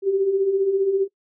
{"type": "beating tone pair", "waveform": "sine", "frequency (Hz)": [376.1, 391.1], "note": ["F#4", "G4"], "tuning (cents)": [28, -4], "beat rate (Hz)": 15, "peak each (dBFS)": [-26, -18], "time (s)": [0.02, 1.08], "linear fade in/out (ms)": 50, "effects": ["noise-tail reverb RT60 0.1 s tail -21 dB re dry"]}